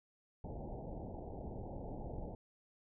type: low-pass noise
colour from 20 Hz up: pink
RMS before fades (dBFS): -45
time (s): 0.44-2.35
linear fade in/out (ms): 2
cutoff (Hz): 870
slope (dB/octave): 96
effects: none